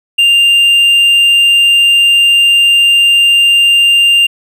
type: tone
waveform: triangle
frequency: 2794 Hz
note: F7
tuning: in tune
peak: -3 dBFS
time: 0.18-4.27 s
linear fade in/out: 10 ms
effects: none